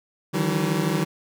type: tone cluster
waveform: 25% pulse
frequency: 152.3 / 165.2 / 190.8 Hz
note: D#3 / E3 / G3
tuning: -37 / +4 / -47 cents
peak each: -22 dBFS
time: 0.33-1.05 s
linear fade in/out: 20 ms
effects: none